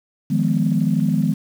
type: chord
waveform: sine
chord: F half-diminished seventh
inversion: third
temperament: equal with one note detuned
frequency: 155.56 / 174.61 / 207.7 / 248.2 Hz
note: Eb3 / F3 / Ab3 / Cb4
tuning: 0 / 0 / 0 / +9 cents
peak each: -20 / -21 / -20 / -22 dBFS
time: 0.3-1.34 s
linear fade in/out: 10 ms
effects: tanh soft clip ceiling -6 dBFS + 7-bit